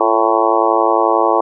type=harmonic tone with a mistuned harmonic; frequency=111.2 Hz; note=A2; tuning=19 cents sharp; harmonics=3 / 4 / 5 / 6 / 7 / 8 / 9 / 10; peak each=-19 / -19 / -19 / -19 / -19 / -19 / -19 / -19 dBFS; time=0-1.41 s; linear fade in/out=5 ms; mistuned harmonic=3; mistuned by=+43 cents; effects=none

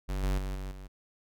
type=tone with level steps; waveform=square; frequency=47.61 Hz; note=G1; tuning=50 cents flat; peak=-31 / -27 / -33 / -36 / -43 dBFS; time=0.08-0.88 s; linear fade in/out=20 ms; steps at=0.23 / 0.38 / 0.55 / 0.71 s; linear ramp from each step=5 ms; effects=none

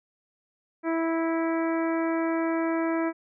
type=harmonic tone; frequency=328.1 Hz; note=E4; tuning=8 cents flat; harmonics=1 / 2 / 3 / 4 / 5 / 6 / 7; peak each=-25 / -31 / -35 / -37 / -39 / -41 / -42 dBFS; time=0.83-3.13 s; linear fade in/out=50 ms; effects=none

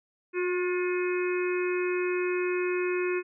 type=harmonic tone with a mistuned harmonic; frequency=360 Hz; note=F#4; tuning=47 cents flat; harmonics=1 / 3 / 4 / 5 / 6 / 7; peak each=-26 / -39 / -39 / -40 / -41 / -36 dBFS; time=0.33-3.23 s; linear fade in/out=50 ms; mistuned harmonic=5; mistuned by=-35 cents; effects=none

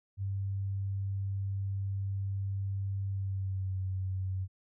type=tone with pitch glide; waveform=sine; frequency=98 to 94.39 Hz; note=G2 to F#2; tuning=0 to +35 cents; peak=-31 dBFS; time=0.17-4.48 s; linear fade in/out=50 ms; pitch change=-65 cents; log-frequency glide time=3.08-3.77 s; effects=none

